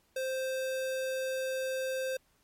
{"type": "tone", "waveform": "square", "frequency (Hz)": 523.3, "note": "C5", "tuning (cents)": 0, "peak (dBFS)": -32, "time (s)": [0.16, 2.17], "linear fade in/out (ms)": 5, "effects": ["pink hiss -70 dBFS RMS until 2.43 s", "MP3 64 kbps"]}